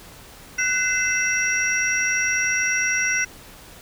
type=tone cluster; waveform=sine; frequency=1498 / 2051 / 2643 / 5720 Hz; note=F#6 / C7 / E7 / F8; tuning=+21 / -35 / +4 / +41 cents; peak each=-24 / -23 / -28 / -25 dBFS; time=0.58-3.25 s; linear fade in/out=10 ms; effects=pink hiss -44 dBFS RMS until 3.81 s